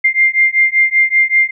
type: beating tone pair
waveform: sine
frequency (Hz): 2100 / 2105.2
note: C7 / C7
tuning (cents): +6 / +10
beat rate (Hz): 5.2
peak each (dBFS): -12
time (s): 0.04-1.51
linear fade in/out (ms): 10
effects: none